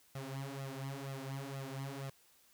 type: tone with flanger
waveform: sawtooth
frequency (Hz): 136.1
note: C#3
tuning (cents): -31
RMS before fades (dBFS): -43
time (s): 0.15-2.1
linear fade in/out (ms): 5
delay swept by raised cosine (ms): 1.5 to 6.4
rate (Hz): 2.1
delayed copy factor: +0.8
effects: white hiss -67 dBFS RMS until 2.53 s